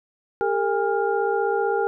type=tone cluster; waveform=sine; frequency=399.6 / 455.2 / 811 / 1403 Hz; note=G4 / A#4 / G#5 / F6; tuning=+33 / -41 / -41 / +8 cents; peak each=-24 / -24 / -25 / -30 dBFS; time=0.41-1.87 s; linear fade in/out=0 ms; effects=none